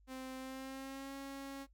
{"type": "tone with pitch glide", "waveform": "sawtooth", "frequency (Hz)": [260.7, 274.1], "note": ["C4", "C#4"], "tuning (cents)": [-6, -19], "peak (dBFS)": -40, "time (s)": [0.07, 1.67], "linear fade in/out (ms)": 50, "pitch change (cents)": 87, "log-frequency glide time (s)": [0.37, 1.15], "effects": ["noise-tail reverb RT60 0.1 s tail -17 dB re dry", "added 50 Hz sine -63 dBFS peak until 1.73 s"]}